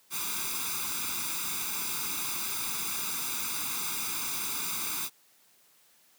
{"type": "noise with comb filter", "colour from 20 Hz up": "white", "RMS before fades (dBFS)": -33, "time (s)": [0.1, 5.1], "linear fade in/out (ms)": 50, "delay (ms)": 0.82, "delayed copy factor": 0.95, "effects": ["white hiss -63 dBFS RMS until 6.18 s", "high-pass 150 Hz 12 dB/octave"]}